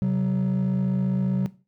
triangle tone pair together, 133 / 188.09 Hz, C3 / F#3, +29 / +29 cents, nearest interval tritone, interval 600 cents, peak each -22 / -19 dBFS, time 0.02-1.46 s, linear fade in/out 0 ms, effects noise-tail reverb RT60 0.3 s tail -17 dB re dry + tanh soft clip ceiling -15 dBFS

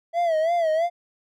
triangle tone with vibrato, 659.3 Hz, E5, in tune, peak -17 dBFS, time 0.13-0.9 s, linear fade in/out 50 ms, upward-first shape sine, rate 3 Hz, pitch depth 100 cents each way, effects none

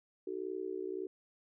sine tone with amplitude modulation, 377.7 Hz, F#4, 36 cents sharp, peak -32 dBFS, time 0.27-1.07 s, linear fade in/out 5 ms, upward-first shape sine, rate 61.6 Hz, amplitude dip 100%, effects none

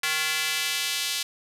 square tone with high-pass filter sweep, 155.56 Hz, D#3, in tune, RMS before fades -27 dBFS, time 0.03-1.23 s, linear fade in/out 5 ms, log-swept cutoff 1900 to 3500 Hz, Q 1.3, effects resampled to 32000 Hz + 8-bit

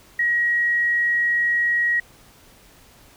sine tone, 1900 Hz, A#6, 33 cents sharp, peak -17 dBFS, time 0.19-2 s, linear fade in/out 5 ms, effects pink hiss -51 dBFS RMS until 3.16 s

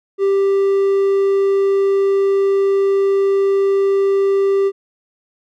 triangle tone, 393.2 Hz, G4, 5 cents sharp, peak -10 dBFS, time 0.18-4.72 s, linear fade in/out 50 ms, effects none

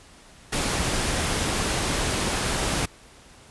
pink noise, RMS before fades -25 dBFS, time 0.52-2.86 s, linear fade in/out 10 ms, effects pink hiss -50 dBFS RMS until 3.5 s + resampled to 24000 Hz

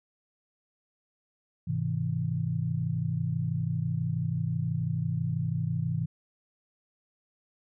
sine chord, Ab augmented, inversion none, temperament just, 103.83 / 129.78 / 162.23 Hz, Ab2 / C3 / E3, 0 / -14 / -27 cents, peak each -33 / -31 / -30 dBFS, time 1.67-6.06 s, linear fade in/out 10 ms, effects none

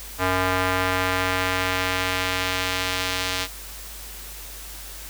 square tone with band-pass filter sweep, 92.5 Hz, F#2, in tune, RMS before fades -24 dBFS, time 0.18-3.48 s, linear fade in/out 50 ms, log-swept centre 1300 to 3900 Hz, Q 0.87, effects added 50 Hz sine -40 dBFS peak until 5.09 s + white hiss -39 dBFS RMS until 5.09 s

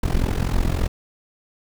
brown noise with amplitude modulation, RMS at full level -17 dBFS, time 0.03-0.88 s, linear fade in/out 5 ms, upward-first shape sine, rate 43.6 Hz, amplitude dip 85%, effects none

